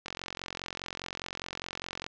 click train, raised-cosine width 0.2 ms, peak -18 dBFS, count 91, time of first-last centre 0.06-2.064 s, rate 44.9 Hz, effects low-pass 6000 Hz 12 dB/octave

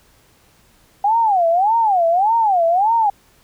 sine tone with vibrato, 784 Hz, G5, in tune, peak -12 dBFS, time 1.04-3.1 s, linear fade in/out 5 ms, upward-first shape sine, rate 1.7 Hz, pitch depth 290 cents each way, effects pink hiss -54 dBFS RMS until 3.43 s

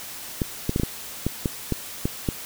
clicks, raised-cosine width 3 ms, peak -9 dBFS, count 10, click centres 0.418 / 0.694 / 0.761 / 0.798 / 0.834 / 1.266 / 1.458 / 1.723 / 2.055 / 2.288 s, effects white hiss -37 dBFS RMS until 2.45 s

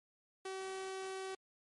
sawtooth tone, 381.3 Hz, G4, 48 cents flat, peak -37 dBFS, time 0.45-1.35 s, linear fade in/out 5 ms, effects MP3 48 kbps

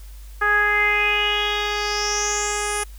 10% pulse tone with low-pass filter sweep, 415.3 Hz, G#4, in tune, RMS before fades -21 dBFS, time 0.41-2.84 s, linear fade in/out 10 ms, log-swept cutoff 1500 to 10000 Hz, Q 6.1, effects added 50 Hz sine -36 dBFS peak until 2.98 s + white hiss -51 dBFS RMS until 2.98 s

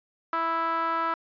sawtooth tone with band-pass filter, 329.6 Hz, E4, in tune, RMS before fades -27 dBFS, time 0.33-1.14 s, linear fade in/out 2 ms, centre 1200 Hz, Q 6.2, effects resampled to 11025 Hz

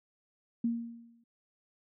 sine tone with exponential decay, 233.1 Hz, A#3, in tune, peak -25 dBFS, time 0.64-1.24 s, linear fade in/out 5 ms, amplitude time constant 130 ms, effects none

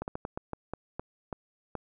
slowing click train, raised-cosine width 1 ms, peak -20 dBFS, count 10, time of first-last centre 0.02-1.753 s, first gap 59 ms, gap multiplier 1.28, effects none

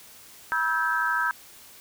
sine tone cluster, 968 / 1299 / 1566 / 1678 Hz, B5 / E6 / G6 / G#6, -35 / -26 / -2 / +17 cents, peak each -29 / -28 / -25 / -34 dBFS, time 0.52-1.31 s, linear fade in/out 0 ms, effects white hiss -49 dBFS RMS until 1.8 s

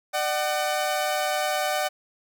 sawtooth tone pair together, 600.5 / 753 Hz, D5 / F#5, +38 / +30 cents, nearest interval major third, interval 392 cents, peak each -23 / -22 dBFS, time 0.13-1.89 s, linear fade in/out 20 ms, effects none

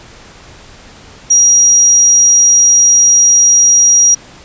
sine tone, 5730 Hz, F8, 44 cents sharp, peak -4 dBFS, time 1.3-4.15 s, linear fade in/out 10 ms, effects pink hiss -37 dBFS RMS until 4.44 s + resampled to 16000 Hz

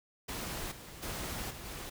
pink noise with level steps, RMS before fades -39 / -49 / -39 / -46 / -43 dBFS, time 0.28-1.9 s, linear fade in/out 10 ms, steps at 0.71 / 1.02 / 1.5 / 1.65 s, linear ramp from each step 10 ms, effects none

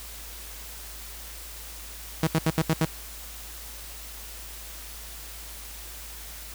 sawtooth tone bursts, 160 Hz, D#3, 49 cents sharp, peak -16 dBFS, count 6, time 2.23-2.851 s, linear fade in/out 2 ms, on 41 ms, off 75 ms, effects added 54 Hz sine -43 dBFS peak until 6.54 s + white hiss -42 dBFS RMS until 6.54 s

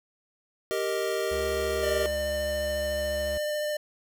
square chord, Eb major, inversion first, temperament equal, 392 / 466.2 / 622.3 Hz, G4 / Bb4 / Eb5, 0 / 0 / 0 cents, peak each -31 / -32 / -32 dBFS, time 0.71-2.06 s, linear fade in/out 0 ms
square tone with pitch glide, 70.9 to 70.17 Hz, C#2 to C#2, +40 to +22 cents, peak -36 dBFS, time 1.31-3.38 s, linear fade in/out 5 ms, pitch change -18 cents, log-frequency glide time 1.99-2.81 s
square tone with vibrato, 600 Hz, D5, 37 cents sharp, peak -28 dBFS, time 1.83-3.77 s, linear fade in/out 5 ms, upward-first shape sine, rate 14 Hz, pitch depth 10 cents each way
effects none

